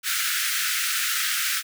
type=high-pass noise; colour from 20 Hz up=pink; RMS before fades=-25 dBFS; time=0.03-1.63 s; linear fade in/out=50 ms; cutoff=1300 Hz; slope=96 dB/octave; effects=none